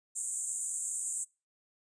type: band-pass noise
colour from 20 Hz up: white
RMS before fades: -36 dBFS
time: 0.15-1.25 s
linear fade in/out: 20 ms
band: 7000 to 9200 Hz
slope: 96 dB/octave
effects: noise-tail reverb RT60 0.3 s tail -25 dB re dry + resampled to 22050 Hz